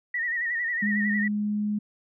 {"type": "tone with vibrato", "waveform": "sine", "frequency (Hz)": 1893, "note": "A#6", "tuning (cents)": 26, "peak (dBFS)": -25, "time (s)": [0.14, 1.28], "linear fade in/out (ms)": 5, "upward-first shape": "sine", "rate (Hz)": 11, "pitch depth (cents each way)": 71}
{"type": "tone with pitch glide", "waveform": "sine", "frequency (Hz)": [207.7, 209.1], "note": ["G#3", "G#3"], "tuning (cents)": [0, 12], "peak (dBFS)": -24, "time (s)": [0.82, 1.79], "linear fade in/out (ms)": 10, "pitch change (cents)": 12, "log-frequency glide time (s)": [1, 1.64]}
{"effects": []}